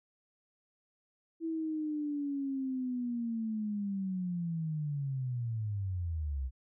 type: linear sweep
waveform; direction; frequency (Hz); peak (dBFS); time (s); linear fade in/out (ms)
sine; down; 329.6 to 62.2; -32; 1.4-6.51; 50
effects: none